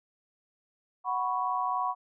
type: chord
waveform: sine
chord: F# suspended fourth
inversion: none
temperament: just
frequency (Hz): 740 / 986.7 / 1110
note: F#5 / B5 / C#6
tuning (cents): 0 / -2 / +2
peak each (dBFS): -32 / -31 / -31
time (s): 1.04-1.95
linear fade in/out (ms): 50
effects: none